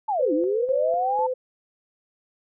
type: linear two-way sweep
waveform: sine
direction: down then up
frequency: 899 to 286.7 to 899 Hz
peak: -21 dBFS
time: 0.08-1.27 s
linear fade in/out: 10 ms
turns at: 0.33 s
type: tone with tremolo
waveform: sine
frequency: 510 Hz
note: C5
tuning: 44 cents flat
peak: -23 dBFS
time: 0.19-1.34 s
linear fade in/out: 10 ms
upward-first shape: square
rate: 2 Hz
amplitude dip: 45%
effects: none